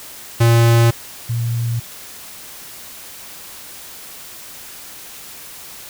square / sine tone pair in turn, 116.4 / 116.89 Hz, A#2 / A#2, -2 / +5 cents, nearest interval unison, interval 7 cents, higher second, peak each -10 / -17 dBFS, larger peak first, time 0.4-0.91 / 1.29-1.8 s, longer neither, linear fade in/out 10 ms, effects white hiss -36 dBFS RMS until 5.89 s

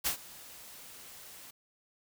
white noise with ADSR envelope, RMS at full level -29 dBFS, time 0.04-1.51 s, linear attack 25 ms, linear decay 100 ms, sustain -21 dB, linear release 9 ms, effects none

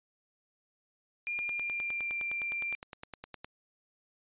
sine tone with pitch glide, 2407 to 2371 Hz, D7 to D7, +42 to +16 cents, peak -32 dBFS, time 1.27-2.75 s, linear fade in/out 0 ms, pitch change -26 cents, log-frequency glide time 1.38-2.14 s
click train, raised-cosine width 0.3 ms, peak -26 dBFS, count 21, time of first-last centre 1.39-3.445 s, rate 9.73 Hz
effects resampled to 8000 Hz

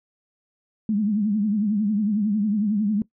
sine tone with vibrato, 209.2 Hz, G#3, 13 cents sharp, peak -19 dBFS, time 0.89-3.02 s, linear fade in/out 2 ms, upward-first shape triangle, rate 11 Hz, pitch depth 120 cents each way, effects noise-tail reverb RT60 0.1 s tail -19 dB re dry

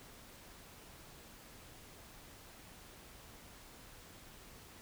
silence, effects pink hiss -56 dBFS RMS until 4.81 s

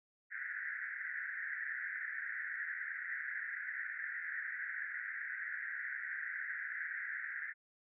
white band-pass noise, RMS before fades -42 dBFS, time 0.3-7.54 s, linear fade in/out 50 ms, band 1500 to 2000 Hz, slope 96 dB/octave, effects none

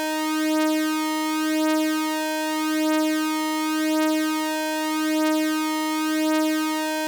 sawtooth tone with flanger, 311.1 Hz, D#4, in tune, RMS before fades -23 dBFS, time 0-7.07 s, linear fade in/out 0 ms, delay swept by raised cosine 2 to 4.2 ms, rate 0.43 Hz, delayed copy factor +0.8, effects none

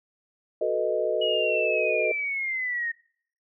sine chord, B dominant seventh, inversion second, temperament equal, 370 / 440 / 493.9 / 622.3 Hz, F#4 / A4 / B4 / D#5, 0 / 0 / 0 / 0 cents, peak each -31 / -28 / -29 / -26 dBFS, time 0.61-2.12 s, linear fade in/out 5 ms
sine linear sweep, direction down, 2917 to 1836 Hz, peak -26 dBFS, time 1.21-2.92 s, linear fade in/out 10 ms
effects noise-tail reverb RT60 0.6 s tail -25 dB re dry

